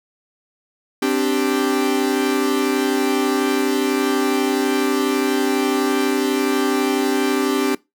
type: chord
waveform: 45% pulse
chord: C suspended second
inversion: none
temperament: equal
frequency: 261.6 / 293.7 / 392 Hz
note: C4 / D4 / G4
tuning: 0 / 0 / 0 cents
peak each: -21 dBFS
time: 1.02-7.75 s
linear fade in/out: 5 ms
effects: noise-tail reverb RT60 0.2 s tail -21 dB re dry